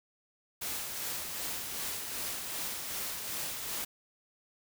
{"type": "noise with tremolo", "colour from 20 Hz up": "white", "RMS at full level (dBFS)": -36, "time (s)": [0.61, 3.85], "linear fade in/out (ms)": 10, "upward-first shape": "sine", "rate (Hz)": 2.6, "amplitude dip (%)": 35, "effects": []}